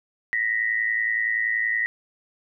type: tone pair together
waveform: sine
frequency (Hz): 1864.7 / 1975.3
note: A#6 / B6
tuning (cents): 0 / 0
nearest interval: minor second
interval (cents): 100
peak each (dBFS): -24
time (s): 0.33-1.86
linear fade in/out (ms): 0
effects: none